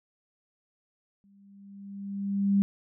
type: tone with exponential growth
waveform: sine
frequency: 198.8 Hz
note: G3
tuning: 25 cents sharp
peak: -18 dBFS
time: 1.24-2.62 s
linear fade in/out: 0 ms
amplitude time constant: 300 ms
effects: none